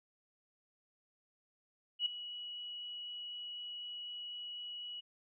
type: tone with ADSR envelope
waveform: sine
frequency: 2926 Hz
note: F#7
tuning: 20 cents flat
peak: -28 dBFS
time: 1.99-5.01 s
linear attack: 69 ms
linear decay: 6 ms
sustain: -14 dB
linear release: 17 ms
effects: none